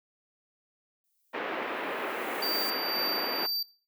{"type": "noise with exponential growth", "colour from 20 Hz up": "violet", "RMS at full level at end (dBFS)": -37, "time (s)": [1.04, 2.7], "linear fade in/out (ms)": 1, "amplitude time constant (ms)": 360}
{"type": "band-pass noise", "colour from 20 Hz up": "pink", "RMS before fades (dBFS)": -34, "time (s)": [1.33, 3.47], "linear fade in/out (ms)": 20, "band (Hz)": [300, 2600], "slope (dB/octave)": 24}
{"type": "tone with tremolo", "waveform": "square", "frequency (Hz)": 4655, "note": "D8", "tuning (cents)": -16, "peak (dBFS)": -28, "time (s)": [2.42, 3.63], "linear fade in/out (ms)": 5, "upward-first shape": "sine", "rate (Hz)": 2, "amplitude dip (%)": 40}
{"effects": ["noise-tail reverb RT60 0.4 s tail -22 dB re dry"]}